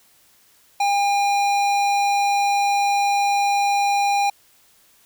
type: tone with notch filter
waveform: square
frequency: 806 Hz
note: G5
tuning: 48 cents sharp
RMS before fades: -19 dBFS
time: 0.8-4.3 s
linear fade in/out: 5 ms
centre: 12000 Hz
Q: 0.66
effects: white hiss -56 dBFS RMS until 5.05 s